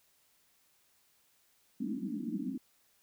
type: band-pass noise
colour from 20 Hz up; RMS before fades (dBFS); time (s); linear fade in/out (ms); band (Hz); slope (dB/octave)
white; -37; 1.8-2.58; 5; 180 to 310; 96
effects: white hiss -70 dBFS RMS until 3.02 s